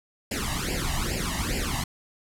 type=noise with flanger; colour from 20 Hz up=pink; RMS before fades=-28 dBFS; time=0.31-1.84 s; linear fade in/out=5 ms; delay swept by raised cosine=0.4 to 1.06 ms; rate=2.4 Hz; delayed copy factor=+0.9; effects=low-pass 12000 Hz 12 dB/octave